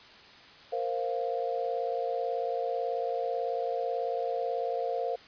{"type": "chord", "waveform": "sine", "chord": "Bb suspended second", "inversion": "none", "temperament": "just", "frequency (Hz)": [466.2, 524.4, 699.2], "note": ["Bb4", "C5", "F5"], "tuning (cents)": [0, 4, 2], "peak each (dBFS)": -33, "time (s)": [0.72, 5.16], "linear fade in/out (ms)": 10, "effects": ["white hiss -52 dBFS RMS until 5.27 s", "resampled to 11025 Hz"]}